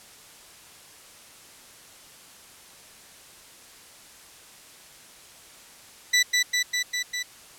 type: tone with echo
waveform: 20% pulse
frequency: 1975.5 Hz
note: B6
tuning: in tune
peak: -12 dBFS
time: 6.13-6.23 s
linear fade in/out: 10 ms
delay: 200 ms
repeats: 5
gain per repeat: -2 dB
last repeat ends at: 7.23 s
effects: white hiss -49 dBFS RMS until 7.58 s + low-pass 11000 Hz 12 dB/octave